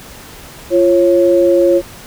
sine tone pair together, 345.4 / 547.3 Hz, F4 / C#5, -19 / -22 cents, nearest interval minor sixth, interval 797 cents, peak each -10 dBFS, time 0.7-1.82 s, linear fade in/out 50 ms, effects pink hiss -35 dBFS RMS until 2.06 s

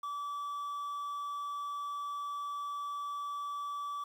triangle tone with quantisation, 1154 Hz, D6, 31 cents flat, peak -34 dBFS, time 0.03-4.04 s, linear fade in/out 5 ms, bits 10, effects none

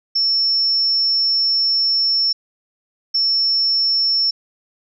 sine tone bursts at uneven times, 5400 Hz, E8, 41 cents sharp, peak -14 dBFS, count 2, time 0.15-2.33 / 3.14-4.31 s, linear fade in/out 10 ms, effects none

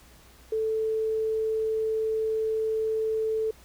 sine tone, 440 Hz, A4, in tune, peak -24 dBFS, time 0.52-3.51 s, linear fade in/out 5 ms, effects added 60 Hz sine -55 dBFS peak until 3.64 s + pink hiss -55 dBFS RMS until 3.64 s

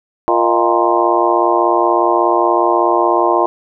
harmonic tone with a mistuned harmonic, 116.54 Hz, A#2, in tune, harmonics 3 / 4 / 5 / 6 / 7 / 8 / 9, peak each -16 / -21 / -18 / -18 / -20 / -18 / -17 dBFS, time 0.28-3.46 s, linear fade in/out 0 ms, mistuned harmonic 5, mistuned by +91 cents, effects none

